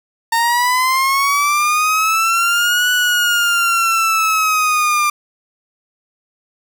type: linear two-way sweep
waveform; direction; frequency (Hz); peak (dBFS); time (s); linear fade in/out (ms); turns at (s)
30% pulse; up then down; 912 to 1480 to 1190; -10; 0.32-5.1; 5; 2.91
effects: none